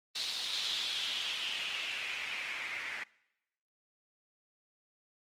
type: noise with low-pass filter sweep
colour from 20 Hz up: blue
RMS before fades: -37 dBFS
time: 0.15-3.04 s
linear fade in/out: 10 ms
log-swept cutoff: 4200 to 2000 Hz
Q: 3.9
effects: noise-tail reverb RT60 0.9 s tail -23 dB re dry + Opus 24 kbps